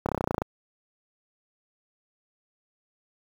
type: slowing click train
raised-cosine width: 1 ms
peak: -11 dBFS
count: 12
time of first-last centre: 0.06-0.419 s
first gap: 28 ms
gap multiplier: 1.03
effects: high-pass 60 Hz 12 dB/octave + 7-bit